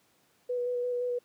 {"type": "tone with vibrato", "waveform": "sine", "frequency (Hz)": 490.8, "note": "B4", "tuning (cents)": -11, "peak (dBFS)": -28, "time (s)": [0.49, 1.19], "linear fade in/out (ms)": 10, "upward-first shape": "square", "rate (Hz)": 5.8, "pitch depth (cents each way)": 12, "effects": ["pink hiss -67 dBFS RMS until 1.24 s", "high-pass 150 Hz 12 dB/octave"]}